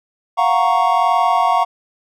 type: chord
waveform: triangle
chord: Gb major seventh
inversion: third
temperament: equal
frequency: 698.5 / 740 / 932.3 / 1108.7 Hz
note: F5 / Gb5 / Bb5 / Db6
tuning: 0 / 0 / 0 / 0 cents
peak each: -16 dBFS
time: 0.37-1.65 s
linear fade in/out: 20 ms
effects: none